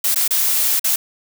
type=noise with dropouts; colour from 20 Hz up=blue; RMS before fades=-17 dBFS; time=0.04-0.96 s; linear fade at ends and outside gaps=5 ms; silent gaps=0.146-0.158 / 0.279-0.307 / 0.796-0.842 s; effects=none